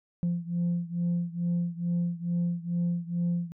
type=beating tone pair; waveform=sine; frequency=172.2 / 174.5 Hz; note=F3 / F3; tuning=-24 / -1 cents; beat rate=2.3 Hz; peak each=-27 / -29 dBFS; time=0.23-3.52 s; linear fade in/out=0 ms; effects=tanh soft clip ceiling -22 dBFS